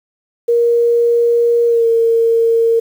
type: tone with pitch glide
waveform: sine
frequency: 471 to 458.7 Hz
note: A#4 to A#4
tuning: +18 to -28 cents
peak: -9 dBFS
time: 0.48-2.8 s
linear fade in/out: 10 ms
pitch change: -46 cents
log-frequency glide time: 1.66-1.87 s
effects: 7-bit